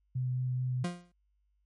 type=tone with vibrato; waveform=sine; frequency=126.9 Hz; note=B2; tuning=47 cents sharp; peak=-29 dBFS; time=0.15-0.84 s; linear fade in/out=10 ms; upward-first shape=sine; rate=4.6 Hz; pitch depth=10 cents each way
type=tone with exponential decay; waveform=40% pulse; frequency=175.8 Hz; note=F3; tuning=12 cents sharp; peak=-27 dBFS; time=0.84-1.12 s; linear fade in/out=5 ms; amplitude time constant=59 ms
effects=added 50 Hz sine -70 dBFS peak until 1.65 s + MP3 48 kbps